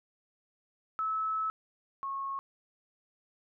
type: tone pair in turn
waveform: sine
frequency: 1300 / 1093.2 Hz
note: E6 / C#6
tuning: -24 / -24 cents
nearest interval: minor third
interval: 300 cents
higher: first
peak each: -29 / -33 dBFS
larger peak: first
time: 0.99-1.5 / 2.03-2.39 s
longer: first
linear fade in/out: 0 ms
effects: none